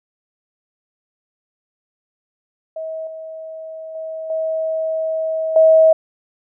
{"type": "tone with level steps", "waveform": "sine", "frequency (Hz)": 640, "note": "D#5", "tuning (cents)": 49, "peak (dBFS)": [-24, -29, -25, -18, -7], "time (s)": [2.76, 5.93], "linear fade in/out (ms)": 5, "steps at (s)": [3.07, 3.95, 4.3, 5.56], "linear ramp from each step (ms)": 2, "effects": []}